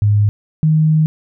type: tone pair in turn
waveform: sine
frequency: 103.83 / 156.15 Hz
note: G#2 / D#3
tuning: 0 / +7 cents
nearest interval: perfect fifth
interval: 707 cents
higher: second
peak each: -9 dBFS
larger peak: neither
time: 0.02-0.29 / 0.63-1.06 s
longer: second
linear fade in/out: 0 ms
effects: none